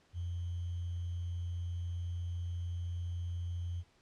sine tone with sample-and-hold, 87 Hz, F2, 6 cents flat, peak -35 dBFS, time 0.13-3.84 s, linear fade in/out 50 ms, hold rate 3150 Hz, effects pink hiss -68 dBFS RMS until 4.01 s + low-pass 6000 Hz 12 dB/octave

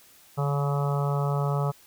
harmonic tone with a mistuned harmonic, 141.9 Hz, C#3, 41 cents sharp, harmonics 1 / 3 / 4 / 5 / 6 / 7 / 8 / 9, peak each -24 / -34 / -35 / -36 / -37 / -40 / -38 / -37 dBFS, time 0.37-1.72 s, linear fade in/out 20 ms, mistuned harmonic 1, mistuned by +22 cents, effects white hiss -55 dBFS RMS until 1.86 s

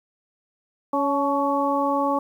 harmonic tone with a mistuned harmonic, 279.5 Hz, C#4, 14 cents sharp, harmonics 1 / 2 / 3 / 4, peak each -25 / -25 / -25 / -25 dBFS, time 0.93-2.19 s, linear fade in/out 5 ms, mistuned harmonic 3, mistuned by +42 cents, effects 9-bit

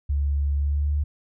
sine tone with pitch glide, 71.2 to 73.24 Hz, C#2 to D2, +47 to -4 cents, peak -20 dBFS, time 0.09-1.04 s, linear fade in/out 10 ms, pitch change +49 cents, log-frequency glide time 0.56-0.92 s, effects none

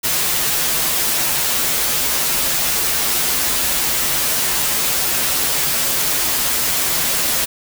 white noise with comb filter, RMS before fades -18 dBFS, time 0.03-7.46 s, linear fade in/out 20 ms, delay 10 ms, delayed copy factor -0.65, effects none

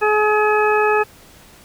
harmonic tone, 424 Hz, G#4, 36 cents sharp, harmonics 1 / 2 / 3 / 4 / 6, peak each -16 / -19 / -21 / -22 / -24 dBFS, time 0.01-1.04 s, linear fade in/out 20 ms, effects pink hiss -46 dBFS RMS until 1.64 s

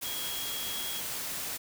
sine tone in noise, 3296 Hz, G#7, 14 cents flat, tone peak -38 dBFS, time 0.04-1.01 s, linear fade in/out 20 ms, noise white, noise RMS -36 dBFS, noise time 0.01-1.58 s, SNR -5 dB, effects none

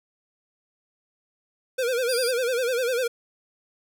square tone with vibrato, 493.9 Hz, B4, in tune, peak -23 dBFS, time 1.78-3.08 s, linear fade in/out 10 ms, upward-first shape sine, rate 10 Hz, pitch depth 110 cents each way
25% pulse tone, 4792 Hz, D8, 34 cents sharp, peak -23 dBFS, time 2.09-2.31 s, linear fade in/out 2 ms
effects none

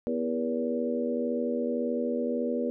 harmonic tone with a mistuned harmonic, 81.8 Hz, E2, 13 cents flat, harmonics 3 / 4 / 5 / 6 / 7, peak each -30 / -37 / -36 / -31 / -35 dBFS, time 0.07-2.7 s, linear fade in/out 0 ms, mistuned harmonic 6, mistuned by -29 cents, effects none

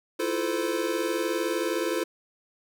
square chord, F major seventh, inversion third, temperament equal with one note detuned, 329.6 / 349.2 / 440 / 513.4 Hz, E4 / F4 / A4 / C5, 0 / 0 / 0 / -33 cents, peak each -32 dBFS, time 0.19-2.04 s, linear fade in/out 10 ms, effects none

